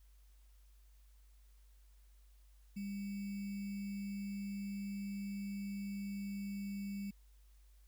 sine tone with sample-and-hold, 199.9 Hz, G3, 34 cents sharp, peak -39 dBFS, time 2.76-7.11 s, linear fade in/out 10 ms, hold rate 2450 Hz, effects added 50 Hz sine -60 dBFS peak until 7.87 s + white hiss -75 dBFS RMS until 7.87 s

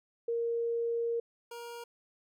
sine / 25% pulse tone pair in turn, 466.2 / 471.9 Hz, A#4 / A#4, 0 / +21 cents, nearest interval unison, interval 21 cents, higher second, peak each -29 / -38 dBFS, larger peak first, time 0.28-1.2 / 1.51-1.84 s, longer first, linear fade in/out 5 ms, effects none

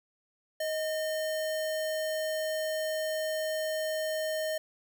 sine tone with sample-and-hold, 627 Hz, D#5, 13 cents sharp, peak -29 dBFS, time 0.6-4.58 s, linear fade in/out 5 ms, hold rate 2450 Hz, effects none

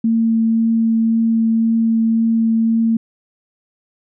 sine tone with vibrato, 226.2 Hz, A3, 48 cents sharp, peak -12 dBFS, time 0.04-2.97 s, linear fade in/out 5 ms, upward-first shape triangle, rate 1.9 Hz, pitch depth 9 cents each way, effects none

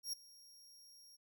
sawtooth tone with ADSR envelope, 5588 Hz, F8, in tune, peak -34 dBFS, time 0.03-1.17 s, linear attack 100 ms, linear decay 6 ms, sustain -22 dB, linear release 21 ms, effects none

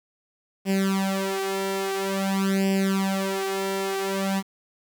sawtooth tone with flanger, 193.8 Hz, G3, 20 cents flat, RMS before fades -25 dBFS, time 0.65-4.43 s, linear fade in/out 50 ms, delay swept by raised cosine 0.38 to 2.98 ms, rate 0.49 Hz, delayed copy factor +0.95, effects 8-bit

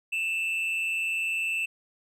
triangle tone with amplitude modulation, 2660 Hz, E7, 15 cents sharp, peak -22 dBFS, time 0.12-1.66 s, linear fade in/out 10 ms, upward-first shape sine, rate 180 Hz, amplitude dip 55%, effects none

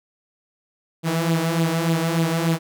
sawtooth tone with flanger, 164.81 Hz, E3, in tune, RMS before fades -21 dBFS, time 1.03-2.59 s, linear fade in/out 50 ms, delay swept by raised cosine 0.25 to 4.65 ms, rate 3.4 Hz, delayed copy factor +0.6, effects none

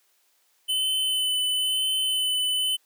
square tone with vibrato, 3028 Hz, F#7, 39 cents sharp, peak -23 dBFS, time 0.68-2.77 s, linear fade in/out 20 ms, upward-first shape sine, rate 1 Hz, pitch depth 13 cents each way, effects white hiss -66 dBFS RMS until 2.85 s + high-pass 400 Hz 12 dB/octave

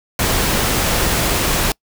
pink noise, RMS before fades -17 dBFS, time 0.19-1.72 s, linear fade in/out 2 ms, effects noise-tail reverb RT60 0.1 s tail -26 dB re dry

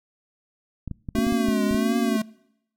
clicks, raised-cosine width 5 ms, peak -19 dBFS, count 10, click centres 0.877 / 0.913 / 1.088 / 1.152 / 1.187 / 1.268 / 1.324 / 1.486 / 1.711 / 1.746 s
sine chord, B suspended second, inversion none, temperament just, 246.9 / 277.8 / 370.4 Hz, B3 / C#4 / F#4, 0 / +4 / +2 cents, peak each -28 / -26 / -28 dBFS, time 1.15-2.17 s, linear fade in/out 5 ms
square tone with vibrato, 220 Hz, A3, in tune, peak -23 dBFS, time 1.15-2.22 s, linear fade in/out 5 ms, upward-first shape triangle, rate 1.5 Hz, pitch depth 100 cents each way
effects noise-tail reverb RT60 0.8 s tail -24 dB re dry

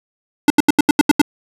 square tone bursts, 293.7 Hz, D4, in tune, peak -7 dBFS, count 8, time 0.48-1.216 s, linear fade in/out 2 ms, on 22 ms, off 80 ms, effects resampled to 32000 Hz

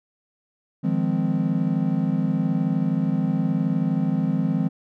triangle chord, F minor seventh, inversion third, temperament equal with one note detuned, 155.56 / 174.61 / 207.7 / 258.8 Hz, Eb3 / F3 / Ab3 / C4, 0 / 0 / 0 / -19 cents, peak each -24 / -22 / -24 / -24 dBFS, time 0.83-4.69 s, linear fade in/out 20 ms, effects none

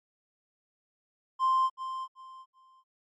triangle tone with echo, 1046.5 Hz, C6, in tune, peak -19 dBFS, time 1.39-1.7 s, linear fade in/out 50 ms, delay 380 ms, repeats 3, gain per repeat -12 dB, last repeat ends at 2.84 s, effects tanh soft clip ceiling -18 dBFS + MP3 48 kbps

